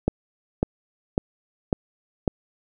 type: click train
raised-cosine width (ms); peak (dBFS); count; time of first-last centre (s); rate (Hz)
2; -6; 5; 0.08-2.278; 1.82
effects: none